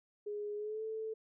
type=tone with pitch glide; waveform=sine; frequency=415.3 to 440 Hz; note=G#4 to A4; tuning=0 to 0 cents; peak=-37 dBFS; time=0.26-1.14 s; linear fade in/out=10 ms; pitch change=+100 cents; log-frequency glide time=0.56-0.83 s; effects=none